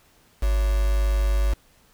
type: tone with quantisation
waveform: sine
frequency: 51 Hz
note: G#1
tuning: 31 cents flat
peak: -18 dBFS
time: 0.42-1.54 s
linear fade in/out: 10 ms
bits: 5
effects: pink hiss -58 dBFS RMS until 1.93 s